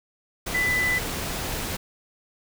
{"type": "tone in noise", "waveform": "sine", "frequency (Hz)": 1996, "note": "B6", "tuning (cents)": 18, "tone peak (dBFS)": -21, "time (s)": [0.54, 0.99], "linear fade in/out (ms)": 10, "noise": "pink", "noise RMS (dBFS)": -30, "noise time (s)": [0.46, 1.77], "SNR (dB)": 6, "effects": []}